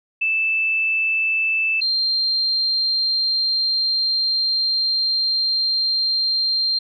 sine tone pair in turn, 2637 / 4176 Hz, E7 / C8, 0 / -4 cents, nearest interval minor sixth, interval 796 cents, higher second, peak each -17 dBFS, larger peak neither, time 0.21-1.81 / 1.81-6.79 s, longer second, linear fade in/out 10 ms, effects none

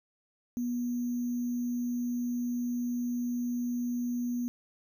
sine tone with sample-and-hold, 242.8 Hz, B3, 29 cents flat, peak -29 dBFS, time 0.57-4.48 s, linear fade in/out 0 ms, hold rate 6300 Hz, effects none

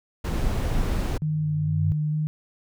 brown noise, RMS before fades -24 dBFS, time 0.24-1.18 s, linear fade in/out 10 ms
sine tone with exponential growth, 96.1 Hz, G2, 34 cents flat, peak -19 dBFS, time 0.9-1.92 s, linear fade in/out 0 ms, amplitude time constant 220 ms
sine tone with vibrato, 152.6 Hz, D#3, 33 cents flat, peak -22 dBFS, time 1.22-2.27 s, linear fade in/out 0 ms, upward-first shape square, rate 2.2 Hz, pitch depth 11 cents each way
effects none

